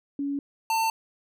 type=tone pair in turn; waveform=sine / square; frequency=281.8 / 896.4 Hz; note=C#4 / A5; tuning=+29 / +32 cents; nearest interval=octave + minor sixth; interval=2003 cents; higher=second; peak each=-26 / -23 dBFS; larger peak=second; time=0.19-0.39 / 0.7-0.9 s; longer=neither; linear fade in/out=2 ms; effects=none